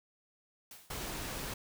white noise with exponential decay, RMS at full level -48 dBFS, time 0.71-1.14 s, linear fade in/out 2 ms, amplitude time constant 92 ms
pink noise, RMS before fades -40 dBFS, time 0.9-1.54 s, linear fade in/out 5 ms
effects none

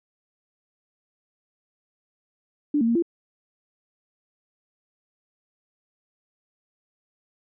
sine tone with pitch steps, 293.5 / 229.2 / 233.2 / 340.1 Hz, D4 / A#3 / A#3 / F4, -1 / -29 / +1 / -46 cents, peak -18 dBFS, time 2.74-3.024 s, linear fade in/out 5 ms, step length 71 ms, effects none

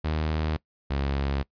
sawtooth tone pair in turn, 77.8 / 69.31 Hz, D#2 / C#2, 0 / 0 cents, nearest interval major second, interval 200 cents, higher first, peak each -21 dBFS, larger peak neither, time 0.04-0.57 / 0.9-1.43 s, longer neither, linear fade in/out 10 ms, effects noise-tail reverb RT60 0.1 s tail -22 dB re dry + resampled to 11025 Hz

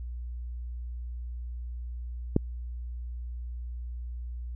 click, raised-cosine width 3 ms, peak -8 dBFS, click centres 2.364 s, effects added 60 Hz sine -34 dBFS peak until 4.55 s

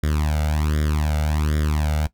sawtooth tone with flanger, 75.8 Hz, D#2, 45 cents flat, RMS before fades -21 dBFS, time 0.03-2.07 s, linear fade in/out 5 ms, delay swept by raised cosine 0.57 to 1.42 ms, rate 1.3 Hz, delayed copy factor +0.95, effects noise-tail reverb RT60 0.1 s tail -17 dB re dry

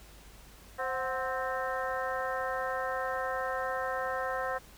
harmonic tone with a mistuned harmonic, 261.6 Hz, C4, in tune, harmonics 2 / 3 / 4 / 5 / 6 / 7, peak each -35 / -37 / -38 / -39 / -40 / -40 dBFS, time 0.78-4.59 s, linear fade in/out 20 ms, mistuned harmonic 3, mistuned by -90 cents, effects added 50 Hz sine -55 dBFS peak until 4.77 s + pink hiss -55 dBFS RMS until 4.77 s

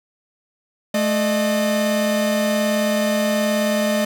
45% pulse tone pair together, 215.6 / 608 Hz, A3 / D#5, -35 / -40 cents, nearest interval octave + tritone, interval 1795 cents, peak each -20 dBFS, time 0.94-4.05 s, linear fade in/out 5 ms, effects none

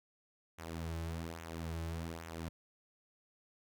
sawtooth tone with flanger, 82.41 Hz, E2, in tune, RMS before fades -42 dBFS, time 0.58-2.49 s, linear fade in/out 10 ms, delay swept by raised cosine 0.21 to 4.31 ms, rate 1.2 Hz, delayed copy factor -0.65, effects none

